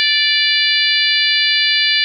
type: harmonic tone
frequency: 585 Hz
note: D5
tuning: 7 cents flat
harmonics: 3 / 4 / 5 / 6 / 7 / 8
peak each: -19 / -19 / -19 / -19 / -19 / -19 dBFS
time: 0-2.04 s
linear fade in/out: 0 ms
effects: none